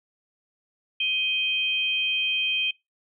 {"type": "tone pair together", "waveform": "sine", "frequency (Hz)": [2506, 3150], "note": ["D#7", "G7"], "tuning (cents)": [12, 8], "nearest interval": "major third", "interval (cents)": 396, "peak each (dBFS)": -25, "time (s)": [1, 2.71], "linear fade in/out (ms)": 5, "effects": ["noise-tail reverb RT60 0.2 s tail -22 dB re dry"]}